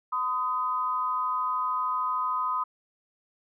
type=tone pair together; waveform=sine; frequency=1016.8 / 1250 Hz; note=C6 / D#6; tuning=-50 / +8 cents; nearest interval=major third; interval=358 cents; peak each=-28 dBFS; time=0.12-2.64 s; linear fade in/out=10 ms; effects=none